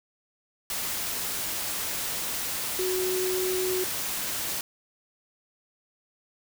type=tone in noise; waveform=sine; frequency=370 Hz; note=F#4; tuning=in tune; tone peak=-26 dBFS; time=2.79-3.84 s; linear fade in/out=2 ms; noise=white; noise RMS=-31 dBFS; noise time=0.7-4.61 s; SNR=+2 dB; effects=none